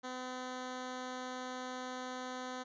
10% pulse tone, 254.1 Hz, B3, 49 cents sharp, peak -32 dBFS, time 0.03-2.64 s, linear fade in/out 20 ms, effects resampled to 16000 Hz

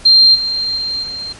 sine tone with level steps, 4176 Hz, C8, 4 cents flat, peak -4 / -15 / -17 / -22 dBFS, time 0.05-1.33 s, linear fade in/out 10 ms, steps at 0.34 / 0.76 / 1.02 s, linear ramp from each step 20 ms, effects pink hiss -37 dBFS RMS until 1.39 s + MP3 48 kbps

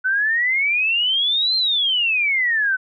sine exponential two-way sweep, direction up then down, 1495 to 4186 to 1495 Hz, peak -16 dBFS, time 0.04-2.77 s, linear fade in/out 20 ms, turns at 1.56 s, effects none

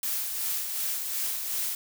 blue noise with tremolo, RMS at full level -29 dBFS, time 0.03-1.75 s, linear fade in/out 2 ms, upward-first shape sine, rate 2.7 Hz, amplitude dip 40%, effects none

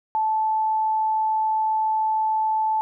sine tone, 873 Hz, A5, 14 cents flat, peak -19 dBFS, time 0.15-2.81 s, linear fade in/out 0 ms, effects none

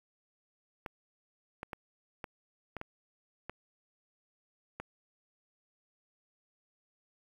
clicks, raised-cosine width 0.5 ms, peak -24 dBFS, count 8, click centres 0.862 / 1.631 / 1.732 / 2.242 / 2.767 / 2.814 / 3.496 / 4.8 s, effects 9-bit

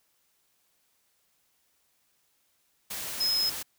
sine tone in noise, 5130 Hz, E8, 48 cents flat, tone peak -24 dBFS, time 3.2-3.5 s, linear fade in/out 10 ms, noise white, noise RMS -36 dBFS, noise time 2.9-3.63 s, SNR +9 dB, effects white hiss -71 dBFS RMS until 3.78 s

